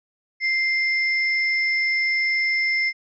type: tone pair together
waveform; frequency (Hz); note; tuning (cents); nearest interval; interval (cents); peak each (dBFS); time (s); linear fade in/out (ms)
sine; 2093 / 5274; C7 / E8; 0 / 0; octave + major third; 1600; -19 / -30; 0.4-2.93; 50
effects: none